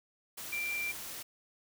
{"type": "tone in noise", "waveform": "sine", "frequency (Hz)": 2362, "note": "D7", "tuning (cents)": 9, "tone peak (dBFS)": -33, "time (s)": [0.52, 0.92], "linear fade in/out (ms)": 10, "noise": "white", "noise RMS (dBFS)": -43, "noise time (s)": [0.37, 1.23], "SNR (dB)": 7, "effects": []}